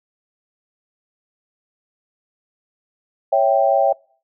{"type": "chord", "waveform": "sine", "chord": "C# diminished", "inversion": "none", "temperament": "equal", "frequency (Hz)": [554.4, 659.3, 784], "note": ["C#5", "E5", "G5"], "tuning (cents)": [0, 0, 0], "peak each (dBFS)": -17, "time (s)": [3.32, 3.93], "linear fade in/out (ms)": 10, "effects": ["noise-tail reverb RT60 0.5 s tail -26 dB re dry"]}